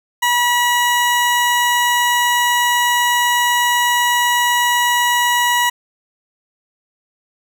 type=tone; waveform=20% pulse; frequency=968 Hz; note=B5; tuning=35 cents flat; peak=-8 dBFS; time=0.22-5.7 s; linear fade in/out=10 ms; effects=none